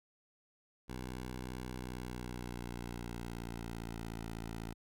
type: tone with pitch glide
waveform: 10% pulse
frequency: 62.6 to 56.09 Hz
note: B1 to A1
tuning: +24 to +34 cents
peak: -33 dBFS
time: 0.88-4.74 s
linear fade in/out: 20 ms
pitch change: -190 cents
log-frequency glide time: 1.71-4.2 s
effects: none